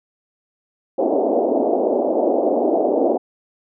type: band-pass noise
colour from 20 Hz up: white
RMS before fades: -18 dBFS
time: 0.98-3.18 s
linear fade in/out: 10 ms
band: 250 to 710 Hz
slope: 48 dB/octave
effects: none